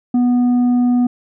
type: tone with tanh clipping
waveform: triangle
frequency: 245.5 Hz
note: B3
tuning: 10 cents flat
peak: -12 dBFS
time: 0.14-1.07 s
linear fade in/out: 5 ms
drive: 9 dB
effects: none